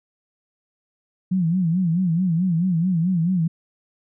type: tone with vibrato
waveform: sine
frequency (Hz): 174.61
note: F3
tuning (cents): 0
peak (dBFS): -17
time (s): 1.31-3.48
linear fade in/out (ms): 10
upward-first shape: sine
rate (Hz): 4.6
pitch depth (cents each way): 140
effects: none